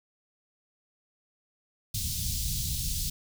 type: band-stop noise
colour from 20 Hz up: pink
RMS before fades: -31 dBFS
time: 1.94-3.1 s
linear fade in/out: 5 ms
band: 150 to 3900 Hz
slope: 24 dB/octave
effects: none